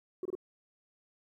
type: tone bursts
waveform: sine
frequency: 369.2 Hz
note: F#4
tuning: 4 cents flat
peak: -31 dBFS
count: 3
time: 0.23-0.352 s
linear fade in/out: 2 ms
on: 24 ms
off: 25 ms
effects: tanh soft clip ceiling -31 dBFS + 12-bit